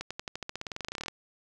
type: accelerating click train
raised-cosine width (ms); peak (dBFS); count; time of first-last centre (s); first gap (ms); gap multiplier
0.2; -18; 22; 0.01-1.083; 96; 0.93
effects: none